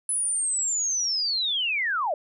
sine linear sweep, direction down, 10150 to 554.4 Hz, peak -23 dBFS, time 0.09-2.14 s, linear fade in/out 2 ms, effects none

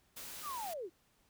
white noise, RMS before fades -47 dBFS, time 0.16-0.74 s, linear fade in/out 10 ms
sine linear sweep, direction down, 1272 to 309.6 Hz, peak -39 dBFS, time 0.42-0.9 s, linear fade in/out 50 ms
effects pink hiss -72 dBFS RMS until 1.29 s

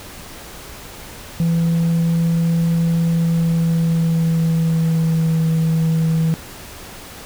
sine tone with pitch glide, 166.9 to 161.77 Hz, E3 to E3, +22 to -32 cents, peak -11 dBFS, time 1.4-6.34 s, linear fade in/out 0 ms, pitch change -54 cents, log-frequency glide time 3.11-5.42 s, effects tanh soft clip ceiling -13 dBFS + pink hiss -36 dBFS RMS until 7.25 s

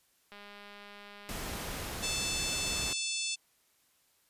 click train, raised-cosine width 0.3 ms, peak -34 dBFS, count 335, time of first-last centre 0.32-1.957 s, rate 204 Hz
pink noise, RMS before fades -39 dBFS, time 1.29-2.93 s, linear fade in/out 0 ms
harmonic tone, 880 Hz, A5, in tune, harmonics 3 / 4 / 5 / 6 / 7 / 8 / 9 / 10, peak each -38 / -39 / -40 / -41 / -41 / -42 / -43 / -43 dBFS, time 2.02-3.36 s, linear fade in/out 20 ms
effects white hiss -70 dBFS RMS until 4.29 s + resampled to 32000 Hz

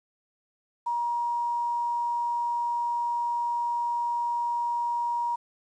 sine tone with quantisation, 950 Hz, A#5, 33 cents sharp, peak -25 dBFS, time 0.86-5.36 s, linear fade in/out 10 ms, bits 9, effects resampled to 22050 Hz

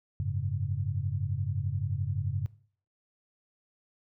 sine chord, F# suspended second, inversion none, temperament just, 92.5 / 104.06 / 138.75 Hz, F#2 / G#2 / C#3, 0 / +4 / +2 cents, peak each -33 dBFS, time 0.2-2.46 s, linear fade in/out 0 ms, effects noise-tail reverb RT60 0.5 s tail -19 dB re dry

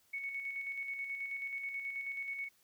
sine tone with tremolo, 2217 Hz, C#7, in tune, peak -36 dBFS, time 0.13-2.49 s, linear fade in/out 10 ms, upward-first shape square, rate 9.3 Hz, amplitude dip 40%, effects white hiss -70 dBFS RMS until 2.63 s

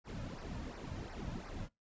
brown noise with flanger, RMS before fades -44 dBFS, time 0.04-1.69 s, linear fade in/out 50 ms, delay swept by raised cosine 0.28 to 2.68 ms, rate 2.8 Hz, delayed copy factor -0.75, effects noise-tail reverb RT60 0.2 s tail -23 dB re dry + resampled to 16000 Hz

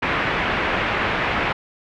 white low-pass noise, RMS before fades -22 dBFS, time 0.02-1.53 s, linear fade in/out 10 ms, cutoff 2400 Hz, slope 24 dB/octave, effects none

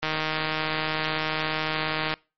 click train, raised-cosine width 0.3 ms, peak -10 dBFS, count 330, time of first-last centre 0.03-2.139 s, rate 156 Hz, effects noise-tail reverb RT60 0.3 s tail -25 dB re dry + MP3 32 kbps

